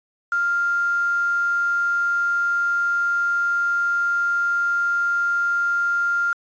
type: tone with quantisation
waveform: sine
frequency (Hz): 1397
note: F6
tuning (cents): 0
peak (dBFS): -18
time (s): 0.32-6.33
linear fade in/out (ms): 2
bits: 6
effects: resampled to 16000 Hz